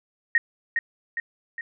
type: tone with echo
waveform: sine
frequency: 1864.7 Hz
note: A#6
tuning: in tune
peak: -15 dBFS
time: 0.35-0.38 s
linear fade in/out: 2 ms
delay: 410 ms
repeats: 3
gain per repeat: -5 dB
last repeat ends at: 1.61 s
effects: none